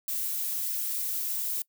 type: noise with flanger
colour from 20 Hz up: violet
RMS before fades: -31 dBFS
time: 0.08-1.62 s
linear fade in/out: 2 ms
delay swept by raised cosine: 1.4 to 6.2 ms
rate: 2.7 Hz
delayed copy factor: -0.55
effects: noise-tail reverb RT60 0.1 s tail -23 dB re dry